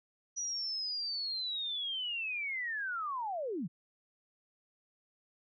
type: linear sweep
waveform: sine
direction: down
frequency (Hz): 5880 to 138.59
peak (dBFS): -34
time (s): 0.36-3.68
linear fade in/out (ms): 20
effects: none